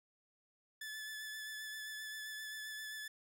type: tone with vibrato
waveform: sawtooth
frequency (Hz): 1734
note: A6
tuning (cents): -26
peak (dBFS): -40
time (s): 0.81-3.08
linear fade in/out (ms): 5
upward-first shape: triangle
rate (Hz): 7.6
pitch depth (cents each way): 21
effects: none